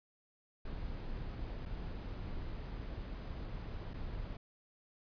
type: noise with dropouts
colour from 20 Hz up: brown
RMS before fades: -42 dBFS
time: 0.65-4.37 s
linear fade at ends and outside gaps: 5 ms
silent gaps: 1.655-1.658 / 3.936-3.94 s
effects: resampled to 11025 Hz